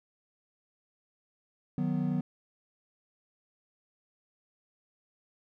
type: chord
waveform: triangle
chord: B major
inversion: first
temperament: equal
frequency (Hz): 155.56 / 185 / 246.9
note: D#3 / F#3 / B3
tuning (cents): 0 / 0 / 0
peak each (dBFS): -30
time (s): 1.78-2.21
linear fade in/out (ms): 2
effects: none